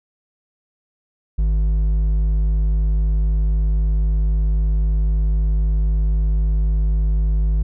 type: tone with hard clipping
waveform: sine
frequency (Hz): 51.91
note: G#1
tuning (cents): 0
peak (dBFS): -16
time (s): 1.38-7.63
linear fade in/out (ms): 10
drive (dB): 5
effects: none